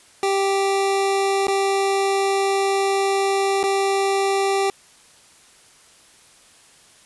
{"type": "tone with dropouts", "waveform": "25% pulse", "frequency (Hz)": 392, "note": "G4", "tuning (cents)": 0, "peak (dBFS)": -14, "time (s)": [0.23, 4.7], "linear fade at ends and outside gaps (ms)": 1, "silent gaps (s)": [[1.47, 1.482], [3.631, 3.638]], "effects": ["white hiss -51 dBFS RMS until 7.05 s", "resampled to 24000 Hz"]}